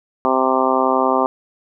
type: harmonic tone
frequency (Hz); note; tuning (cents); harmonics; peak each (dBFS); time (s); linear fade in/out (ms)
130.81; C3; 0; 2 / 3 / 4 / 5 / 6 / 7 / 8 / 9; -22 / -22 / -22 / -22 / -22 / -22 / -22 / -22; 0.25-1.26; 0
effects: none